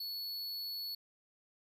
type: tone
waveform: square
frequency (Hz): 4408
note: C#8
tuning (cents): -11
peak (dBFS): -39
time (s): 0-0.95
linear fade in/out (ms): 5
effects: none